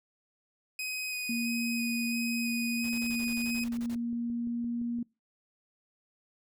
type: tone with vibrato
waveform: sawtooth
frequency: 2502 Hz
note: D#7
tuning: 9 cents sharp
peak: -30 dBFS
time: 0.79-3.64 s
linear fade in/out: 2 ms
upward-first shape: square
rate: 1.5 Hz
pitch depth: 10 cents each way
type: tone with pitch glide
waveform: sine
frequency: 233.6 to 237.1 Hz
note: A#3 to A#3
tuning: +4 to +30 cents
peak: -30 dBFS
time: 1.29-5.03 s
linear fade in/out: 5 ms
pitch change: +26 cents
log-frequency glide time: 2.58-4.89 s
type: noise bursts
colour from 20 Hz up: pink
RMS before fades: -48 dBFS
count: 13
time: 2.84-3.948 s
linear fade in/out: 0 ms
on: 52 ms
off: 36 ms
type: click train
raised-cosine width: 3 ms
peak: -38 dBFS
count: 12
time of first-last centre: 3.1-4.987 s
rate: 5.83 Hz
effects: noise-tail reverb RT60 0.3 s tail -26 dB re dry